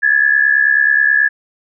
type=tone pair together; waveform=sine; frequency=1668.7 / 1738 Hz; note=G#6 / A6; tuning=+8 / -22 cents; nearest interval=minor second; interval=70 cents; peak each=-12 dBFS; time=0.02-1.29 s; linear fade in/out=20 ms; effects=none